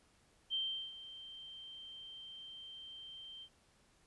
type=tone with ADSR envelope; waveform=sine; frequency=3136 Hz; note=G7; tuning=in tune; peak=-33 dBFS; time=0.5-3.49 s; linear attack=37 ms; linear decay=380 ms; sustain=-15 dB; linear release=64 ms; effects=pink hiss -70 dBFS RMS until 4.06 s + resampled to 24000 Hz